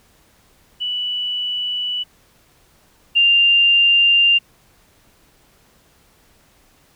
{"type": "tone pair in turn", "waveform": "sine", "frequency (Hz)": [2960, 2792], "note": ["F#7", "F7"], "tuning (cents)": [0, -1], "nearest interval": "minor second", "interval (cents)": 101, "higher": "first", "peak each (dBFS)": [-20, -10], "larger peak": "second", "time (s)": [[0.8, 2.04], [3.15, 4.39]], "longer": "neither", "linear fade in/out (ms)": 20, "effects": ["pink hiss -55 dBFS RMS until 6.95 s"]}